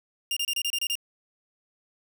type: tone bursts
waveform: sawtooth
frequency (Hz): 2805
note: F7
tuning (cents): +7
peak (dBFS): -22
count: 8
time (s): 0.31-0.954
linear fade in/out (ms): 2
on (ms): 56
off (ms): 28
effects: none